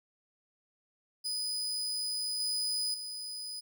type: tone with level steps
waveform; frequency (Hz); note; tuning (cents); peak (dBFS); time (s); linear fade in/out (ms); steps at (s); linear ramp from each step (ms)
35% pulse; 4978; D#8; 0; -31 / -29 / -37; 1.24-3.61; 20; 2.4 / 2.94; 2
effects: none